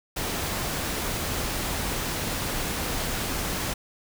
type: noise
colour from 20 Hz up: pink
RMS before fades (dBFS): -29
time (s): 0.16-3.74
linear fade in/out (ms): 10
effects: none